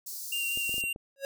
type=high-pass noise; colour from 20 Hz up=white; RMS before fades=-39 dBFS; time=0.06-0.82 s; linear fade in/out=10 ms; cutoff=4500 Hz; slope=48 dB/octave
type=tone with vibrato; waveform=square; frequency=2775 Hz; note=F7; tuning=12 cents flat; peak=-30 dBFS; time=0.32-0.93 s; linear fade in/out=5 ms; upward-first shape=sine; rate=5.1 Hz; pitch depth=15 cents each way
type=clicks; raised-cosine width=2 ms; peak=-30 dBFS; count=6; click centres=0.574 / 0.694 / 0.742 / 0.781 / 0.839 / 0.961 s
type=tone with exponential growth; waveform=square; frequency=550 Hz; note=C#5; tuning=14 cents flat; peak=-29 dBFS; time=1.16-1.25 s; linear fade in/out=1 ms; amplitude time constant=18 ms
effects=none